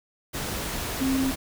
sine tone in noise, 265.5 Hz, C4, 25 cents sharp, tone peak -22 dBFS, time 1-1.32 s, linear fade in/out 20 ms, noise pink, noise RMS -31 dBFS, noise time 0.33-1.36 s, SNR +6 dB, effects none

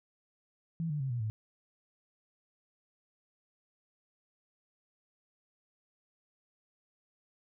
sine tone with pitch steps, 164.8 / 148.53 / 133.86 / 120.64 / 108.73 Hz, E3 / D3 / C3 / B2 / A2, 0 / +20 / +40 / -40 / -20 cents, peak -31 dBFS, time 0.8-1.3 s, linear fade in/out 0 ms, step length 100 ms, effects none

